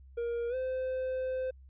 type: tone with pitch glide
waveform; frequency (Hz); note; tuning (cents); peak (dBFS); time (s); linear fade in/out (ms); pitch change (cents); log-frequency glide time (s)
triangle; 471 to 516.6; A#4 to C5; +18 to -22; -29; 0.17-1.51; 10; +160; 0.49-0.55
effects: added 66 Hz sine -51 dBFS peak until 1.69 s + resampled to 8000 Hz